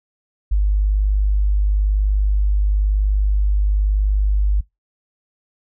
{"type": "tone", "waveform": "sine", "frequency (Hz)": 50.5, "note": "G#1", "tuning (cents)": -48, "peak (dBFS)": -13, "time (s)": [0.51, 4.61], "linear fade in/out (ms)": 10, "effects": ["noise-tail reverb RT60 0.2 s tail -24 dB re dry"]}